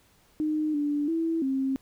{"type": "tone with pitch steps", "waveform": "sine", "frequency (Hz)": [307.1, 292, 328, 267.4], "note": ["D#4", "D4", "E4", "C4"], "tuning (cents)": [-23, -10, -9, 38], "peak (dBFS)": -24, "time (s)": [0.4, 1.76], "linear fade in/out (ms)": 0, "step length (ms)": 340, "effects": ["pink hiss -62 dBFS RMS until 1.81 s"]}